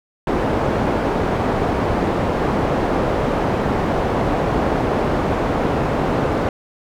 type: low-pass noise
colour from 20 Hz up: white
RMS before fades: -19 dBFS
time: 0.27-6.49 s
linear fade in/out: 2 ms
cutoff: 660 Hz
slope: 12 dB/octave
effects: none